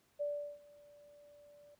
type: tone with ADSR envelope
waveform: sine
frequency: 583 Hz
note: D5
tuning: 13 cents flat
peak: -33 dBFS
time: 0.19-1.75 s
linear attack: 23 ms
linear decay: 370 ms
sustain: -24 dB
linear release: 5 ms
effects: pink hiss -73 dBFS RMS until 1.79 s + high-pass 60 Hz 12 dB/octave